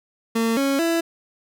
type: tone with pitch steps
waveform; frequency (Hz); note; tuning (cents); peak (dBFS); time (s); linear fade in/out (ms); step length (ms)
30% pulse; 227.5 / 275.3 / 333.1; A#3 / C#4 / E4; -42 / -12 / +18; -16; 0.35-1.01; 10; 220
effects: none